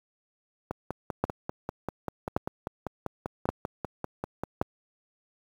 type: two click trains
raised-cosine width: 1 ms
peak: -10 / -17 dBFS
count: 4 / 20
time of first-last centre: 1.24-4.615 / 0.71-4.435 s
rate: 0.889 / 5.1 Hz
effects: high-pass 60 Hz 12 dB/octave + 8-bit